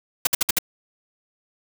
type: noise bursts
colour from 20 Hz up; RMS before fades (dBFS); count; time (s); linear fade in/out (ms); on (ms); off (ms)
white; -18; 5; 0.25-0.587; 5; 21; 58
effects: none